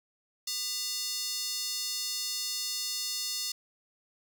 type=tone with high-pass filter; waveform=square; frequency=400 Hz; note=G4; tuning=35 cents sharp; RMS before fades=-34 dBFS; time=0.47-3.52 s; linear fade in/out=5 ms; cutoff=4800 Hz; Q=2.6; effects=none